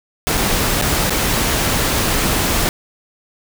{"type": "noise with dropouts", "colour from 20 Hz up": "pink", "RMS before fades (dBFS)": -17, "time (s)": [0.27, 2.69], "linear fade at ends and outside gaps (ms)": 0, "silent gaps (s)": [[0.372, 0.376], [0.814, 0.822], [1.096, 1.105]], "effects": []}